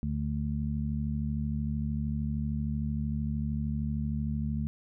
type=harmonic tone; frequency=73.1 Hz; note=D2; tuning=7 cents flat; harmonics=1 / 2 / 3; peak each=-33 / -33 / -33 dBFS; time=0.03-4.67 s; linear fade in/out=0 ms; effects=none